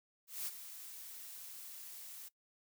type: noise with ADSR envelope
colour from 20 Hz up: blue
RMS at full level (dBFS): -39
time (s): 0.27-2.29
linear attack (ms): 200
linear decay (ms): 30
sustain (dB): -11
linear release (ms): 16
effects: noise-tail reverb RT60 0.1 s tail -19 dB re dry